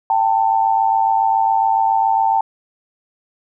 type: tone pair together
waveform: sine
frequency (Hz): 784 / 891.2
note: G5 / A5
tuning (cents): 0 / +22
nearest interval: major second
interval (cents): 222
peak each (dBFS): -16 / -15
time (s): 0.1-2.41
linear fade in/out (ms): 2
effects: none